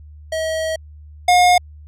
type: tone pair in turn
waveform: square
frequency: 639 / 717.3 Hz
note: D#5 / F5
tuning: +46 / +46 cents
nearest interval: major second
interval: 200 cents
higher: second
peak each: -20 / -10 dBFS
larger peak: second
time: 0.32-0.76 / 1.28-1.58 s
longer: first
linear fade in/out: 5 ms
effects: added 75 Hz sine -37 dBFS peak until 1.87 s + low-pass 10000 Hz 12 dB/octave